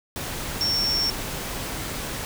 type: tone in noise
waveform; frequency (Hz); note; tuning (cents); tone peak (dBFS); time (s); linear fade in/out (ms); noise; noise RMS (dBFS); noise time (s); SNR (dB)
sine; 5470; F8; -37; -21; 0.61-1.1; 0; pink; -31; 0.16-2.25; +7
effects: none